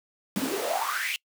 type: noise with high-pass filter sweep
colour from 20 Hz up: pink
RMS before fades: -29 dBFS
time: 0.36-1.16 s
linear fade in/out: 0 ms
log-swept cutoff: 200 to 2800 Hz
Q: 8
effects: noise-tail reverb RT60 0.1 s tail -25 dB re dry